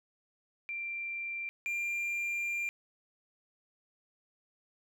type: tone pair in turn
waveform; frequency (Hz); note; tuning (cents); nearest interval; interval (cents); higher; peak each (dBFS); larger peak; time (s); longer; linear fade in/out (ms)
sine / triangle; 2363 / 2386; D7 / D7; +10 / +27; unison; 17; second; -35 / -30; second; 0.69-1.49 / 1.66-2.69; second; 0
effects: none